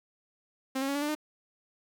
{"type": "tone with pitch steps", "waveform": "sawtooth", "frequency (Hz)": [264.7, 272.1, 279.8, 287.7, 295.7, 304.1], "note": ["C4", "C#4", "C#4", "D4", "D4", "D#4"], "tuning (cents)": [20, -32, 16, -36, 12, -40], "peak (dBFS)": -25, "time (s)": [0.75, 1.152], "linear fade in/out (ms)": 10, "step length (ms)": 67, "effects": ["10-bit"]}